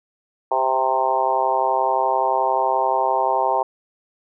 harmonic tone with a mistuned harmonic, 131.5 Hz, C3, 9 cents sharp, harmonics 3 / 4 / 5 / 6 / 7 / 8, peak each -28 / -26 / -24 / -22 / -21 / -27 dBFS, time 0.51-3.63 s, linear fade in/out 5 ms, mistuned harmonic 4, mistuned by -18 cents, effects none

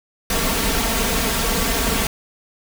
pink noise with comb filter, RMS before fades -20 dBFS, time 0.3-2.07 s, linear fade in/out 2 ms, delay 4.4 ms, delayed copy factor +0.7, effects none

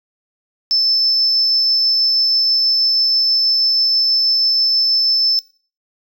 triangle tone with tremolo, 5274 Hz, E8, in tune, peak -8 dBFS, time 0.71-5.39 s, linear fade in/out 0 ms, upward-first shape triangle, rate 6.2 Hz, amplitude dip 25%, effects noise-tail reverb RT60 0.4 s tail -22 dB re dry + tanh soft clip ceiling -10 dBFS

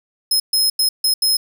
sawtooth tone bursts at uneven times, 5140 Hz, E8, 45 cents flat, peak -11 dBFS, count 5, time 0.31-0.4 / 0.53-0.7 / 0.79-0.89 / 1.04-1.14 / 1.22-1.37 s, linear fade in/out 5 ms, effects none

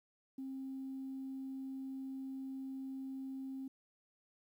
sine tone, 266.4 Hz, C4, 31 cents sharp, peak -40 dBFS, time 0.38-3.68 s, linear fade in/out 5 ms, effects tanh soft clip ceiling -37 dBFS + 12-bit

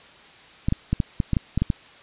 clicks, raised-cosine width 5 ms, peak -8 dBFS, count 10, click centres 0.685 / 0.724 / 0.93 / 1.002 / 1.202 / 1.333 / 1.368 / 1.576 / 1.62 / 1.702 s, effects white hiss -48 dBFS RMS until 2.02 s + resampled to 8000 Hz

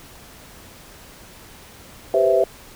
sine chord, C major seventh, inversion second, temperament equal, 392 / 493.9 / 523.3 / 659.3 Hz, G4 / B4 / C5 / E5, 0 / 0 / 0 / 0 cents, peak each -20 / -22 / -20 / -17 dBFS, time 2.14-2.44 s, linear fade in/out 2 ms, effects pink hiss -44 dBFS RMS until 2.75 s

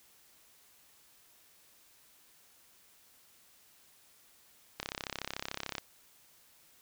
click train, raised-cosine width 0.2 ms, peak -18 dBFS, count 34, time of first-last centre 4.8-5.782 s, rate 33.6 Hz, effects white hiss -63 dBFS RMS until 6.81 s

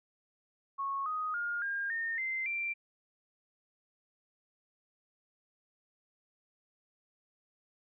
sine tone with pitch steps, 1100 / 1249.1 / 1418.3 / 1610.5 / 1828.7 / 2077 / 2358 Hz, C#6 / D#6 / F6 / G6 / A#6 / C7 / D7, -14 / +6 / +26 / +46 / -34 / -13 / +6 cents, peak -32 dBFS, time 0.78-2.74 s, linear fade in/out 20 ms, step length 280 ms, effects none

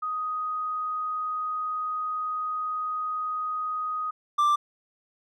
sine / triangle tone pair in turn, 1249 / 1178.9 Hz, D#6 / D6, +6 / +6 cents, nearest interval minor second, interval 100 cents, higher first, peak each -27 / -17 dBFS, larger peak second, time 0.02-4.11 / 4.38-4.56 s, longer first, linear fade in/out 10 ms, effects none

